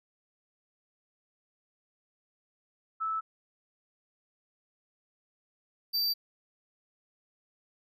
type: tone pair in turn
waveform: sine / square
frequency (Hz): 1310 / 4658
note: E6 / D8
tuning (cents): -11 / -15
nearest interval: octave + minor seventh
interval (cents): 2196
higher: second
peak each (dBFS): -29 / -27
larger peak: second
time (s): 3-3.21 / 5.93-6.14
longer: neither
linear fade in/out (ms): 20
effects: none